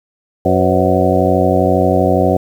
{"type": "harmonic tone with a mistuned harmonic", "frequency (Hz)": 92.5, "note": "F#2", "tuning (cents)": 0, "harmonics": [1, 2, 3, 4, 5, 6, 7, 8], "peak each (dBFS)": [-18, -18, -18, -18, -18, -18, -18, -18], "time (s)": [0.45, 2.37], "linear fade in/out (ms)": 5, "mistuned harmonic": 5, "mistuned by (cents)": 110, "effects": ["7-bit"]}